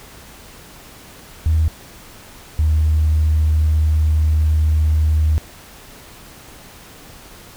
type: tone pair in turn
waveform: sine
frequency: 79.6 / 77.56 Hz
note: D#2 / D#2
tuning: +40 / -5 cents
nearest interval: unison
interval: 45 cents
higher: first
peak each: -11 dBFS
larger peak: neither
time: 1.46-1.68 / 2.59-5.38 s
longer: second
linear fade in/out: 0 ms
effects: tanh soft clip ceiling -8 dBFS + pink hiss -41 dBFS RMS until 7.56 s